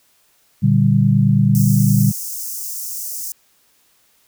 sine chord, G minor, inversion first, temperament just, 117.6 / 147 / 196 Hz, Bb2 / D3 / G3, +16 / +2 / 0 cents, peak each -15 dBFS, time 0.62-2.12 s, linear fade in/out 20 ms
white high-pass noise, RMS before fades -27 dBFS, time 1.55-3.32 s, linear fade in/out 0 ms, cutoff 5400 Hz, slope 48 dB/octave
effects white hiss -58 dBFS RMS until 4.27 s

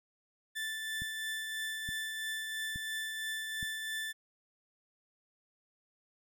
30% pulse tone with tremolo, 1761 Hz, A6, 1 cent sharp, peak -32 dBFS, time 0.55-4.13 s, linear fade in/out 20 ms, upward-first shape triangle, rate 3 Hz, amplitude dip 35%
click train, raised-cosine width 5 ms, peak -31 dBFS, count 4, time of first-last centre 1.02-3.629 s, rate 1.15 Hz
effects none

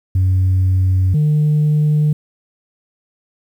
sine tone pair in turn, 93.3 / 150.88 Hz, F#2 / D3, +15 / +47 cents, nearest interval minor sixth, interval 832 cents, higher second, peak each -9 dBFS, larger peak neither, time 0.15-1.14 / 1.14-2.13 s, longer neither, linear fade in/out 5 ms, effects tanh soft clip ceiling -9 dBFS + 8-bit

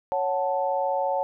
sine chord, F# minor, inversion second, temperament equal, 554.4 / 740 / 880 Hz, C#5 / F#5 / A5, 0 / 0 / 0 cents, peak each -26 / -28 / -27 dBFS, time 0.12-1.23 s, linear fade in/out 0 ms, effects none

